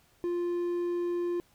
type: tone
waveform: triangle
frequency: 349.2 Hz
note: F4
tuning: in tune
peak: -26 dBFS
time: 0.24-1.4 s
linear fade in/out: 0 ms
effects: pink hiss -65 dBFS RMS until 1.54 s